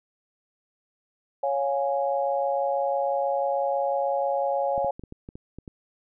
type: chord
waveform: sine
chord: Db major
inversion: none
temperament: equal with one note detuned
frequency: 554.4 / 704.5 / 830.6 Hz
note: Db5 / F5 / Ab5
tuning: 0 / +15 / 0 cents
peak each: -25 / -29 / -28 dBFS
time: 1.43-4.91 s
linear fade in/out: 5 ms
type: clicks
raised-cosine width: 3 ms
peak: -26 dBFS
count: 9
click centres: 4.779 / 4.846 / 4.995 / 5.037 / 5.124 / 5.289 / 5.355 / 5.586 / 5.678 s
effects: none